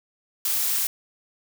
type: noise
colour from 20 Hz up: blue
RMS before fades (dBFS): -24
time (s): 0.45-0.87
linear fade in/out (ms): 2
effects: none